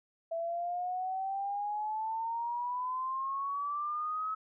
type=exponential sweep; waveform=sine; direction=up; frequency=659.3 to 1291 Hz; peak=-32 dBFS; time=0.31-4.35 s; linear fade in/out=10 ms; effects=none